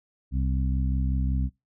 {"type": "harmonic tone", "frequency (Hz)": 65.41, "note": "C2", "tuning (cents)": 0, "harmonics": [1, 2, 3, 4], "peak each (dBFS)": [-24, -30, -34, -36], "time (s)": [0.31, 1.5], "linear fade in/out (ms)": 50, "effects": ["noise-tail reverb RT60 0.2 s tail -22 dB re dry"]}